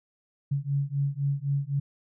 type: beating tone pair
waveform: sine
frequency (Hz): 138.59 / 142.49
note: C#3 / C#3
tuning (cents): 0 / +48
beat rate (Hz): 3.9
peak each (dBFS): -28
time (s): 0.51-1.8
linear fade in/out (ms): 10
effects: none